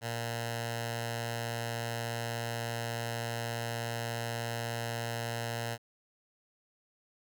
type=tone with notch filter; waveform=10% pulse; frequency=116.54 Hz; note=A#2; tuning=in tune; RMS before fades=-36 dBFS; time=0.01-5.78 s; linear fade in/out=50 ms; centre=300 Hz; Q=0.66; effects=none